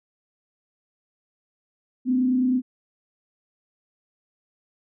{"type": "tone with frequency modulation", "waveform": "sine", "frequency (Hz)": 254.1, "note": "B3", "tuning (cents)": 49, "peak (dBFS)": -18, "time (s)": [2.05, 2.62], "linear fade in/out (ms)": 50, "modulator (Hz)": 29.6, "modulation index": 0.39, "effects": []}